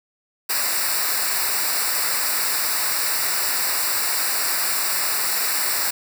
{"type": "noise with comb filter", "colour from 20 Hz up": "white", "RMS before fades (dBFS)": -22, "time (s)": [0.49, 5.91], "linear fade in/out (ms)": 10, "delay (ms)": 0.31, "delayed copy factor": -0.9, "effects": []}